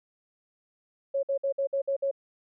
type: tone bursts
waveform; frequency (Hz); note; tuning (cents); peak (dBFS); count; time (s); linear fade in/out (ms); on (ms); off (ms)
sine; 551; C#5; -11; -24; 7; 1.14-2.113; 10; 91; 56
effects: none